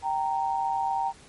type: tone pair together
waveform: sine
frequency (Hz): 780.1 / 927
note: G5 / A#5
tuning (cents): -9 / -10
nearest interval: minor third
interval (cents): 299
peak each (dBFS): -27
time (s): 0.02-1.13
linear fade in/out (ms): 50
effects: pink hiss -52 dBFS RMS until 1.28 s + MP3 48 kbps